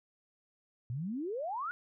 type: exponential sweep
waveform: sine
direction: up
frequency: 113 to 1480 Hz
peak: -34 dBFS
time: 0.9-1.71 s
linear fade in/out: 0 ms
effects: none